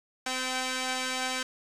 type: tone pair together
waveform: 5% pulse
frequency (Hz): 257 / 774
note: C4 / G5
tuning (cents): -31 / -22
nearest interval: octave + perfect fifth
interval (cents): 1909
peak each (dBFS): -20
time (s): 0.26-1.43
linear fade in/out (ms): 5
effects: low-pass 8000 Hz 12 dB/octave + 9-bit